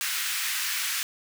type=high-pass noise; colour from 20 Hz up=pink; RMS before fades=-29 dBFS; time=0.01-1.03 s; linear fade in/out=0 ms; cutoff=1500 Hz; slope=24 dB/octave; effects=none